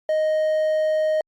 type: tone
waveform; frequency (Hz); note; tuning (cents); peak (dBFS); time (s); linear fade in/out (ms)
triangle; 622.3; D#5; 0; -16; 0.09-1.21; 2
effects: Opus 48 kbps